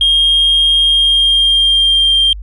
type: tone with pitch glide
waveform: sine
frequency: 3231 to 3183 Hz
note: G#7 to G7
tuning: -48 to +26 cents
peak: -6 dBFS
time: 0.01-2.33 s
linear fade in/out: 2 ms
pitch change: -26 cents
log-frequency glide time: 0.8-2.2 s
effects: tanh soft clip ceiling -5 dBFS + added 50 Hz sine -24 dBFS peak until 2.42 s